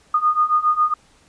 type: beating tone pair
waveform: sine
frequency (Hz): 1224 / 1231.3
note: D#6 / D#6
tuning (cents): -29 / -18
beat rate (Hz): 7.3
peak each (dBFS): -19 / -17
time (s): 0.14-0.94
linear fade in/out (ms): 5
effects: pink hiss -55 dBFS RMS until 1.28 s + resampled to 22050 Hz